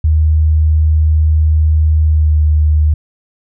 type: tone with pitch glide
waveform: sine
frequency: 77.78 to 76.31 Hz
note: D#2 to D#2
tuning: 0 to -33 cents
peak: -7 dBFS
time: 0.04-2.94 s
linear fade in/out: 5 ms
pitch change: -33 cents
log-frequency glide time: 2.05-2.39 s
effects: none